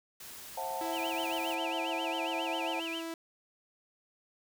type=noise; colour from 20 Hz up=white; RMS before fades=-47 dBFS; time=0.2-1.55 s; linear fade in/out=5 ms
type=chord; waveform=sine; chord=F# half-diminished seventh; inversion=second; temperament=just; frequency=532.8 / 666 / 740 / 888 Hz; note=C5 / E5 / F#5 / A5; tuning=+31 / +18 / 0 / +16 cents; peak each=-41 / -42 / -40 / -37 dBFS; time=0.57-2.8 s; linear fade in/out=5 ms
type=tone; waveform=sawtooth; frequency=329.6 Hz; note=E4; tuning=in tune; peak=-33 dBFS; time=0.81-3.14 s; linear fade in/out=2 ms
type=tone with vibrato; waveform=sine; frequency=2718 Hz; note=F7; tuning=48 cents flat; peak=-37 dBFS; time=0.91-3.03 s; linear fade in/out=50 ms; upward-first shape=sine; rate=7.4 Hz; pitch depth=240 cents each way
effects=none